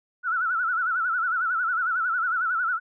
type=tone with vibrato; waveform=sine; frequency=1400 Hz; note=F6; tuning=4 cents sharp; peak=-22 dBFS; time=0.23-2.8 s; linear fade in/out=50 ms; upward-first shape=sine; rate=11 Hz; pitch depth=120 cents each way; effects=none